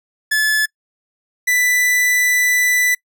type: tone pair in turn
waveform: 45% pulse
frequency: 1726 / 1984.1 Hz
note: A6 / B6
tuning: -34 / +7 cents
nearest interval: major second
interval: 241 cents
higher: second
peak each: -13 dBFS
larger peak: neither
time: 0.31-0.66 / 1.47-2.95 s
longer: second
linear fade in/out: 10 ms
effects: noise-tail reverb RT60 0.1 s tail -25 dB re dry